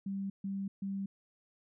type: tone bursts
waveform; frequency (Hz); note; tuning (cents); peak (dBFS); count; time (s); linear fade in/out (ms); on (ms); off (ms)
sine; 196; G3; 0; -34; 3; 0.06-1.06; 5; 240; 140
effects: none